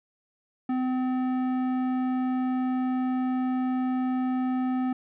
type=tone with tanh clipping; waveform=sine; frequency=255.7 Hz; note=C4; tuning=40 cents flat; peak=-26 dBFS; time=0.69-4.93 s; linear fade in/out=5 ms; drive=13 dB; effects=none